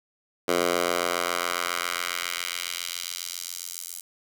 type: tone with high-pass filter sweep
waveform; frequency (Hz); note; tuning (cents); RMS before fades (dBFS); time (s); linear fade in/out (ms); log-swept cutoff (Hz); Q
10% pulse; 87.31; F2; 0; -29; 0.48-4.01; 5; 420 to 8300; 1
effects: none